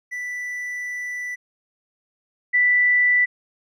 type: tone pair in turn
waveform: triangle / sine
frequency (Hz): 1975.5 / 1975.5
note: B6 / B6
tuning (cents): 0 / 0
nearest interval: unison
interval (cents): 0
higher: neither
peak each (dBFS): -25 / -14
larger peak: second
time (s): 0.11-1.36 / 2.53-3.26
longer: first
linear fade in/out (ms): 20
effects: none